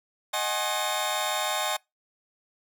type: tone cluster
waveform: sawtooth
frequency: 619 / 752 / 838 / 1073 / 3661 Hz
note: D#5 / F#5 / G#5 / C6 / A#7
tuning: -9 / +28 / +15 / +43 / -32 cents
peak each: -29 dBFS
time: 0.33-1.77 s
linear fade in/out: 10 ms
effects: noise-tail reverb RT60 0.2 s tail -25 dB re dry